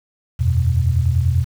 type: chord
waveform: sine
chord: E suspended second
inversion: none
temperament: equal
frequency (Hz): 82.41 / 92.5 / 123.47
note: E2 / F#2 / B2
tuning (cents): 0 / 0 / 0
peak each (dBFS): -17 / -20 / -18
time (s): 0.39-1.45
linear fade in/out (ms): 20
effects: 7-bit